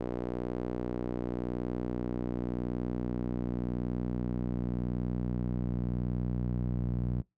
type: tone with band-pass filter sweep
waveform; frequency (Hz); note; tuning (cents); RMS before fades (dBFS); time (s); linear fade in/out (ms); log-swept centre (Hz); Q
sawtooth; 60.9; B1; -24; -33; 0-7.22; 10; 390 to 150; 1.4
effects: noise-tail reverb RT60 0.2 s tail -25 dB re dry